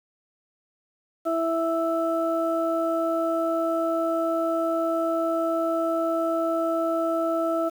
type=harmonic tone; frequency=329.6 Hz; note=E4; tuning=in tune; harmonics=1 / 2 / 4; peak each=-27 / -24 / -30 dBFS; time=1.25-7.7 s; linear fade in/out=20 ms; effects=8-bit